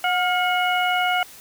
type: harmonic tone with a mistuned harmonic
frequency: 728 Hz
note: F#5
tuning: 28 cents flat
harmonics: 1 / 2 / 3 / 4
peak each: -21 / -24 / -26 / -27 dBFS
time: 0.04-1.23 s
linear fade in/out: 2 ms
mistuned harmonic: 2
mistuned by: -53 cents
effects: white hiss -44 dBFS RMS until 1.4 s